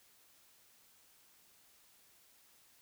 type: silence
effects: white hiss -66 dBFS RMS until 2.81 s